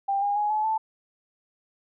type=tone with pitch steps; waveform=sine; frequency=792 / 812.9 / 834.3 / 856.2 / 878.8 Hz; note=G5 / G#5 / G#5 / A5 / A5; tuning=+18 / -37 / +8 / -47 / -2 cents; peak=-22 dBFS; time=0.08-0.78 s; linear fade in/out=10 ms; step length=140 ms; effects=none